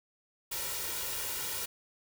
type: noise with comb filter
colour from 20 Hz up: white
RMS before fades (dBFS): -36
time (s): 0.51-1.66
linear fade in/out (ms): 10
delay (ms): 2.1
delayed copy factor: +0.65
effects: none